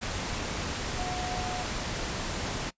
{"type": "tone in noise", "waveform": "sine", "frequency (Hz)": 728, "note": "F#5", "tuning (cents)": -28, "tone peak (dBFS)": -34, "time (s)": [0.97, 1.64], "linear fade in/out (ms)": 20, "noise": "pink", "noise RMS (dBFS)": -33, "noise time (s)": [0.01, 2.71], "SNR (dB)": -4, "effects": ["noise-tail reverb RT60 0.1 s tail -21 dB re dry", "resampled to 16000 Hz"]}